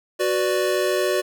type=chord; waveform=square; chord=B minor; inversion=second; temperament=equal; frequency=370 / 493.9 / 587.3 Hz; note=F#4 / B4 / D5; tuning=0 / 0 / 0 cents; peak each=-23 / -27 / -24 dBFS; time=0.19-1.22 s; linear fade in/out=20 ms; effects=none